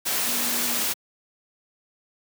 sine tone in noise, 240 Hz, B3, 49 cents flat, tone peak -36 dBFS, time 0.26-0.84 s, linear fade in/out 20 ms, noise white, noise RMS -25 dBFS, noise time 0.05-0.94 s, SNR -14 dB, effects high-pass 150 Hz 12 dB/octave

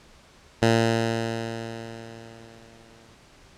10% pulse tone with exponential decay, 114.2 Hz, A#2, 35 cents flat, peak -8 dBFS, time 0.62-3.15 s, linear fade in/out 5 ms, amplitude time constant 550 ms, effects pink hiss -53 dBFS RMS until 3.57 s + low-pass 7000 Hz 12 dB/octave

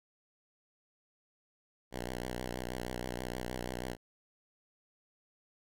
5% pulse tone with vibrato, 61.74 Hz, B1, in tune, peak -26 dBFS, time 1.91-3.97 s, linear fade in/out 50 ms, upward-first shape sine, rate 6.3 Hz, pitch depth 69 cents each way, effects none

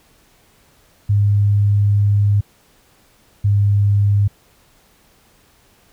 sine tone pair in turn, 102.1 / 101.51 Hz, G#2 / G#2, -29 / -39 cents, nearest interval unison, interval 10 cents, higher first, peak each -11 dBFS, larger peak neither, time 1.09-2.41 / 3.44-4.28 s, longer first, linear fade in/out 10 ms, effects pink hiss -54 dBFS RMS until 5.92 s

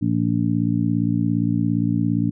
harmonic tone, 57.4 Hz, A#1, 26 cents flat, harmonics 2 / 3 / 4 / 5, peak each -23 / -23 / -23 / -23 dBFS, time 0.01-2.31 s, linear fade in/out 20 ms, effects none

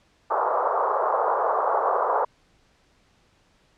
white band-pass noise, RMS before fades -23 dBFS, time 0.3-2.25 s, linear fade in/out 10 ms, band 440 to 1200 Hz, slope 48 dB/octave, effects pink hiss -62 dBFS RMS until 3.77 s + low-pass 6000 Hz 12 dB/octave

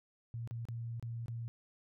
sine tone with dropouts, 116.4 Hz, A#2, 2 cents flat, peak -38 dBFS, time 0.34-1.48 s, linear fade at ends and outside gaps 0 ms, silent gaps 0.475-0.51 / 0.653-0.686 / 0.997-1.026 / 1.259-1.282 s, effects none

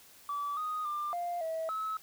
sine tone with pitch steps, 1153 / 1244 / 1192 / 699 / 647 / 1293 Hz, D6 / D#6 / D6 / F5 / E5 / E6, -32 / -1 / +25 / +1 / -32 / -34 cents, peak -31 dBFS, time 0.29-1.97 s, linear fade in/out 2 ms, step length 280 ms, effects tanh soft clip ceiling -29 dBFS + white hiss -57 dBFS RMS until 2.02 s

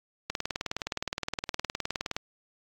click train, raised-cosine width 0.2 ms, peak -13 dBFS, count 37, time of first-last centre 0.3-2.165 s, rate 19.3 Hz, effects AAC 48 kbps

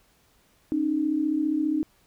sine tone pair together, 272.2 / 307.1 Hz, C#4 / D#4, -31 / -23 cents, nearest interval major second, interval 208 cents, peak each -28 / -23 dBFS, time 0.72-1.83 s, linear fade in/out 0 ms, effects pink hiss -63 dBFS RMS until 2.06 s

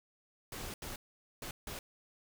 pink noise bursts at uneven times, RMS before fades -43 dBFS, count 4, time 0.52-0.74 / 0.82-0.96 / 1.42-1.51 / 1.67-1.79 s, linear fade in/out 2 ms, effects none

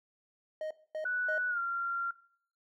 triangle tone bursts, 622.3 Hz, D#5, in tune, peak -32 dBFS, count 3, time 0.61-1.381 s, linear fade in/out 2 ms, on 97 ms, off 240 ms
sine tone with pitch glide, 1480 to 1380.9 Hz, F#6 to F6, 0 to -20 cents, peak -30 dBFS, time 1.05-2.11 s, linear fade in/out 5 ms, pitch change -120 cents, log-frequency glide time 1.49-1.59 s
effects noise-tail reverb RT60 0.5 s tail -18 dB re dry

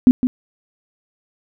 sine tone with echo, 252 Hz, B3, 35 cents sharp, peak -4 dBFS, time 0.07-0.11 s, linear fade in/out 0 ms, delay 160 ms, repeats 1, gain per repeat -9 dB, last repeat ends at 0.27 s, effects none

